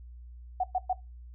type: tone bursts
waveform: sine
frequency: 740 Hz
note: F#5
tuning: in tune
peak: -24 dBFS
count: 3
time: 0.6-0.931 s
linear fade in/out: 5 ms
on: 37 ms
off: 110 ms
effects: noise-tail reverb RT60 0.2 s tail -18 dB re dry + added 60 Hz sine -44 dBFS peak until 1.34 s